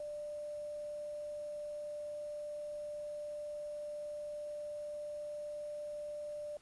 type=tone with quantisation; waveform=sine; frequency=593 Hz; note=D5; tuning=17 cents sharp; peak=-40 dBFS; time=0-6.57 s; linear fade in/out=2 ms; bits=10; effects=pink hiss -66 dBFS RMS until 6.61 s + resampled to 24000 Hz